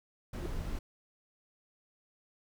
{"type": "noise", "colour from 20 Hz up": "brown", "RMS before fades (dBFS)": -37, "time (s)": [0.33, 0.79], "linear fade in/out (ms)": 5}
{"type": "tone with exponential growth", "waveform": "sine", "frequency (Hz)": 349.2, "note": "F4", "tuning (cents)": 0, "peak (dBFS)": -32, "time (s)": [0.34, 0.46], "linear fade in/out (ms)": 1, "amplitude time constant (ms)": 26}
{"effects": []}